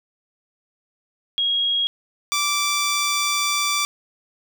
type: tone pair in turn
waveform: sine / 10% pulse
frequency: 3288 / 1167.9 Hz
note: G#7 / D6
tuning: -18 / -10 cents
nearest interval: octave + tritone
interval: 1792 cents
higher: first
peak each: -18 / -11 dBFS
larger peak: second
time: 1.38-1.87 / 2.32-3.85 s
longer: second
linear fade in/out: 0 ms
effects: none